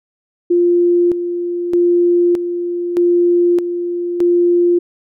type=tone with tremolo; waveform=sine; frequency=349.2 Hz; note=F4; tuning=in tune; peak=-9 dBFS; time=0.5-4.79 s; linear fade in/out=10 ms; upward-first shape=square; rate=0.81 Hz; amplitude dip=60%; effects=none